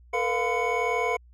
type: tone cluster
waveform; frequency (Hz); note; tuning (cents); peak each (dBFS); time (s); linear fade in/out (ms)
triangle; 448.1 / 488.7 / 702 / 1015 / 2223; A4 / B4 / F5 / B5 / C#7; +32 / -18 / +9 / +47 / +4; -28; 0.13-1.17; 10
effects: added 60 Hz sine -50 dBFS peak until 1.33 s